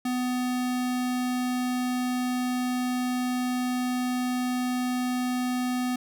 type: tone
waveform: square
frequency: 250 Hz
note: B3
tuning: 21 cents sharp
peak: -26 dBFS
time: 0.05-5.96 s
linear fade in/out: 5 ms
effects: none